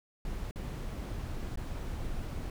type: noise with dropouts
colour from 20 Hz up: brown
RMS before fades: -37 dBFS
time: 0.25-2.5 s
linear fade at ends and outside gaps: 2 ms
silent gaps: 0.511-0.558 / 1.558-1.573 s
effects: none